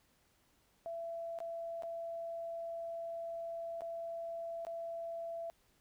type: tone with dropouts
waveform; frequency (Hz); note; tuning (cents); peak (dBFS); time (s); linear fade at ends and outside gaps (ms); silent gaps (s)
sine; 670; E5; +28; -39; 0.86-5.5; 0; 1.388-1.403 / 1.823-1.834 / 3.808-3.819 / 4.65-4.668
effects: pink hiss -72 dBFS RMS until 5.8 s